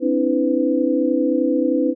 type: tone cluster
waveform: sine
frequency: 261 / 290.6 / 323.8 / 502 Hz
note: C4 / D4 / E4 / B4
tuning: -4 / -18 / -31 / +28 cents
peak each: -21 dBFS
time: 0-1.95 s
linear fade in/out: 50 ms
effects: none